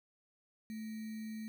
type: tone with sample-and-hold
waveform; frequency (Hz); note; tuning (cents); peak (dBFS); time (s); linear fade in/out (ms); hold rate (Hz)
sine; 218.9; A3; -9; -40; 0.7-1.48; 0; 2100
effects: none